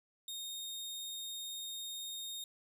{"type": "tone", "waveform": "sawtooth", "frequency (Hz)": 3698, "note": "A#7", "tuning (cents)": -15, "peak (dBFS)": -38, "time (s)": [0.28, 2.44], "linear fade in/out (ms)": 2, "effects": []}